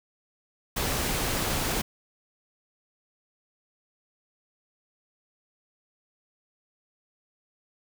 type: noise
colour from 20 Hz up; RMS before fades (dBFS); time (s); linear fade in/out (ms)
pink; -28; 0.76-1.82; 10
effects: none